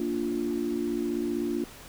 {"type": "chord", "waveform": "sine", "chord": "Bb major", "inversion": "none", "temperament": "equal", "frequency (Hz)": [233.1, 293.7, 349.2], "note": ["Bb3", "D4", "F4"], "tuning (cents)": [0, 0, 0], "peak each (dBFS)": [-32, -31, -30], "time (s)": [0, 1.64], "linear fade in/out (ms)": 2, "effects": ["pink hiss -47 dBFS RMS until 1.88 s"]}